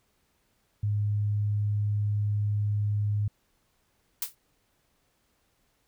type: tone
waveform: sine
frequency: 103.83 Hz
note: G#2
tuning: in tune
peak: -24 dBFS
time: 0.83-3.28 s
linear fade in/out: 5 ms
type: noise with exponential decay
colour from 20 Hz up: blue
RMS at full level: -26 dBFS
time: 4.22-4.35 s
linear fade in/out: 2 ms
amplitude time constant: 27 ms
effects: pink hiss -71 dBFS RMS until 5.87 s